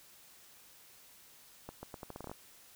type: accelerating click train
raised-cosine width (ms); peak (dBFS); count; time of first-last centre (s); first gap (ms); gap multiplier
1; -29; 11; 1.69-2.315; 140; 0.8
effects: white hiss -59 dBFS RMS until 2.75 s